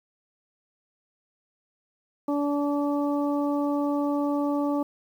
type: harmonic tone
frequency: 288.3 Hz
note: D4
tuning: 32 cents flat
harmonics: 1 / 2 / 3 / 4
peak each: -24 / -30 / -34 / -36 dBFS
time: 2.28-4.83 s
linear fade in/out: 5 ms
effects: 9-bit